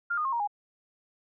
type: tone with pitch steps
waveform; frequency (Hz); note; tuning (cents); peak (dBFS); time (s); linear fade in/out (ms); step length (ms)
sine; 1400 / 1225.8 / 1073.3 / 939.8 / 822.9; F6 / D#6 / C6 / A#5 / G#5; +4 / -26 / +44 / +14 / -16; -26; 0.1-0.475; 10; 75
effects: none